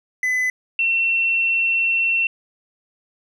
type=tone pair in turn; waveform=triangle / sine; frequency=2011 / 2708 Hz; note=B6 / E7; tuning=+31 / +46 cents; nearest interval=perfect fourth; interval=515 cents; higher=second; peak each=-16 dBFS; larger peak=neither; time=0.23-0.5 / 0.79-2.27 s; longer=second; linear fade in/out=2 ms; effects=none